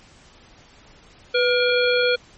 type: harmonic tone with a mistuned harmonic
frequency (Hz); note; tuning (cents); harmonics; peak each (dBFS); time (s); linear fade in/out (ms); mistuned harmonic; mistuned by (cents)
475.6; A#4; +35; 1 / 3 / 5 / 7 / 9; -18 / -23 / -25 / -26 / -28; 1.34-2.16; 10; 1; +66
effects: pink hiss -50 dBFS RMS until 2.37 s + MP3 32 kbps